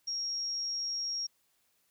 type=tone; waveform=sine; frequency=5588 Hz; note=F8; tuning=in tune; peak=-32 dBFS; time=0.07-1.27 s; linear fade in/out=10 ms; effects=white hiss -73 dBFS RMS until 1.9 s